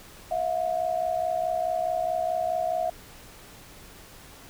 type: tone pair together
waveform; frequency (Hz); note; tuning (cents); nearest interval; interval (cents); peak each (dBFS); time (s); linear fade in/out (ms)
sine; 652 / 716.7; E5 / F5; -19 / +45; major second; 164; -27; 0.31-2.9; 5
effects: pink hiss -48 dBFS RMS until 4.49 s